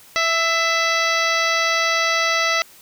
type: harmonic tone with a mistuned harmonic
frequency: 659.3 Hz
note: E5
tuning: in tune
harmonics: 1 / 2 / 3 / 4 / 5 / 6 / 7 / 8 / 9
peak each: -25 / -22 / -21 / -26 / -30 / -28 / -29 / -32 / -30 dBFS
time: 0.16-2.62 s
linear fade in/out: 0 ms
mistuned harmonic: 3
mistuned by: +23 cents
effects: white hiss -47 dBFS RMS until 2.81 s